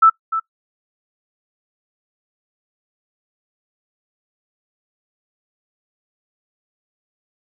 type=tone with echo; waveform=sine; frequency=1318.5 Hz; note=E6; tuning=in tune; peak=-6 dBFS; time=0.02-0.1 s; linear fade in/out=10 ms; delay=300 ms; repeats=1; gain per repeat=-11 dB; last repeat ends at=0.4 s; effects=noise-tail reverb RT60 0.1 s tail -20 dB re dry